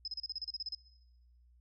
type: tone bursts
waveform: sine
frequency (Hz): 5100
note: D#8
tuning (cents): +42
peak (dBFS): -36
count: 12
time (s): 0.05-0.749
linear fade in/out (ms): 2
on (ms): 28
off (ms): 33
effects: noise-tail reverb RT60 1.0 s tail -20 dB re dry + added 60 Hz sine -61 dBFS peak until 1.6 s